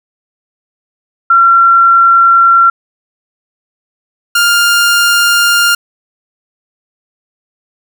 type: tone pair in turn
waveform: sine / sawtooth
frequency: 1365 / 1403.4 Hz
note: F6 / F6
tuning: -40 / +8 cents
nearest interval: unison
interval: 48 cents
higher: second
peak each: -3 dBFS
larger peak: neither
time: 1.3-2.7 / 4.35-5.75 s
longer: neither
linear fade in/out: 5 ms
effects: none